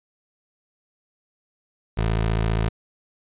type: tone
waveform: 20% pulse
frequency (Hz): 55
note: A1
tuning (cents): 0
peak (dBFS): -15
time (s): 1.97-2.69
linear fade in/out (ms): 10
effects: resampled to 8000 Hz